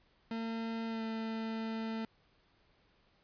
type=tone with pitch glide; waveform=40% pulse; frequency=226.8 to 223.4 Hz; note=A#3 to A3; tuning=-47 to +27 cents; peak=-35 dBFS; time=0.31-2.05 s; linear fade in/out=2 ms; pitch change=-26 cents; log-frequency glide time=0.87-1.02 s; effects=pink hiss -70 dBFS RMS until 3.23 s + resampled to 11025 Hz